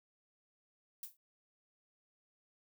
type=noise with exponential decay; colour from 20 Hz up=violet; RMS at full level=-40 dBFS; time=1.03-1.17 s; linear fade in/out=2 ms; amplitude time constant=29 ms; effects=none